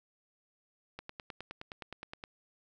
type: click train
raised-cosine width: 0.3 ms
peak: -26 dBFS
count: 13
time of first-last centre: 0.99-2.239 s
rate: 9.61 Hz
effects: none